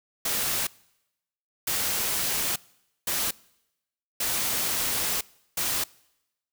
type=noise bursts at uneven times; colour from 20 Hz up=white; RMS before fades=-27 dBFS; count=5; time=0.25-0.67 / 1.67-2.56 / 3.07-3.31 / 4.2-5.21 / 5.57-5.84 s; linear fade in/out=5 ms; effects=noise-tail reverb RT60 0.9 s tail -24 dB re dry